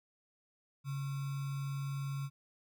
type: tone with sample-and-hold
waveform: sine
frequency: 138.59 Hz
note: C#3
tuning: in tune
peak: -35 dBFS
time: 0.84-2.3 s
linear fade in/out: 50 ms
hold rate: 1225 Hz
effects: none